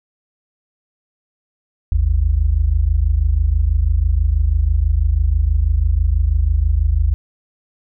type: tone pair together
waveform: sine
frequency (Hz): 51.77 / 77.9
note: G#1 / D#2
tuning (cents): -5 / +3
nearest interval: perfect fifth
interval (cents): 708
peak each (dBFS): -15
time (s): 1.92-7.14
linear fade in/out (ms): 0
effects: none